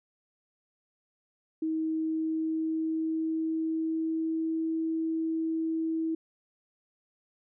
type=tone with pitch glide; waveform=sine; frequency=318.1 to 323.3 Hz; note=D#4 to E4; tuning=+38 to -34 cents; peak=-27 dBFS; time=1.62-6.15 s; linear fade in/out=5 ms; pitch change=+28 cents; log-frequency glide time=1.96-4.74 s; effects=none

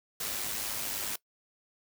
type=noise with amplitude modulation; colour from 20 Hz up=white; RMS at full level=-33 dBFS; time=0.2-1.16 s; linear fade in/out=5 ms; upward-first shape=sine; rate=103 Hz; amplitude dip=40%; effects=noise-tail reverb RT60 0.1 s tail -21 dB re dry

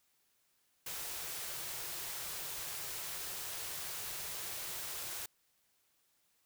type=band-stop noise; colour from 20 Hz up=white; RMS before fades=-42 dBFS; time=0.86-5.26 s; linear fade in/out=5 ms; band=190 to 310 Hz; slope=96 dB/octave; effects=white hiss -75 dBFS RMS until 6.45 s

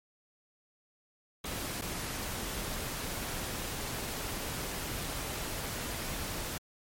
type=noise with dropouts; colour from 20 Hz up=pink; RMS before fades=-37 dBFS; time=1.44-6.58 s; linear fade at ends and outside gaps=5 ms; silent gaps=1.813-1.819 s; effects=MP3 64 kbps

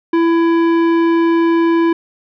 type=tone with tanh clipping; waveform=triangle; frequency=333.5 Hz; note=E4; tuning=20 cents sharp; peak=-12 dBFS; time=0.13-1.93 s; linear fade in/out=5 ms; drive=18 dB; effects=none

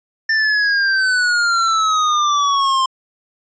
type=exponential sweep; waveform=square; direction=down; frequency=1792 to 1046 Hz; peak=-14 dBFS; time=0.29-2.86 s; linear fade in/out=5 ms; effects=resampled to 16000 Hz

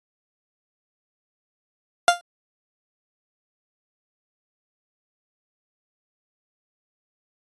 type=tone with exponential decay; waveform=30% pulse; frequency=698.5 Hz; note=F5; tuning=in tune; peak=-6 dBFS; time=2.08-2.21 s; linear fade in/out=1 ms; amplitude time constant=28 ms; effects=AAC 32 kbps

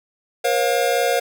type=tone cluster; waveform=square; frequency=476.9 / 541 / 708 Hz; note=A#4 / C#5 / F5; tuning=+39 / -42 / +23 cents; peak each=-22 dBFS; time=0.44-1.2 s; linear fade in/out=10 ms; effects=none

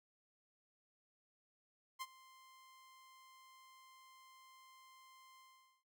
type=tone with ADSR envelope; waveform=sawtooth; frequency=1046.5 Hz; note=C6; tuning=in tune; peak=-37 dBFS; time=1.99-5.84 s; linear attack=26 ms; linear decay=41 ms; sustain=-20 dB; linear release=450 ms; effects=none

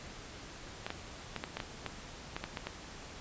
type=clicks; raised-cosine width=0.3 ms; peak=-20 dBFS; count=11; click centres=0.865 / 0.904 / 1.363 / 1.439 / 1.57 / 1.602 / 1.863 / 2.365 / 2.44 / 2.572 / 2.67 s; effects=pink hiss -48 dBFS RMS until 3.2 s + resampled to 16000 Hz

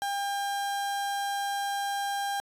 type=tone; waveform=35% pulse; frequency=801 Hz; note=G5; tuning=37 cents sharp; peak=-27 dBFS; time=0.02-2.4 s; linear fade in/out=0 ms; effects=resampled to 32000 Hz

